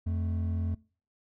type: tone pair together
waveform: triangle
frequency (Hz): 87.11 / 219.5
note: F2 / A3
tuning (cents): -4 / -4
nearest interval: octave + major third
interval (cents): 1600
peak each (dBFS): -26 / -36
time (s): 0.06-0.75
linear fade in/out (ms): 10
effects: noise-tail reverb RT60 0.4 s tail -22 dB re dry